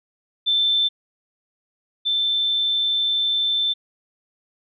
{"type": "tone pair in turn", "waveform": "sine", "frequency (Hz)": [3544, 3544], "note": ["A7", "A7"], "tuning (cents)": [12, 12], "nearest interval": "unison", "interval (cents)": 0, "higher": "neither", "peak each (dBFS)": [-16, -18], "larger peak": "first", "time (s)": [[0.46, 0.89], [2.05, 3.74]], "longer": "second", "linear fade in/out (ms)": 20, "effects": []}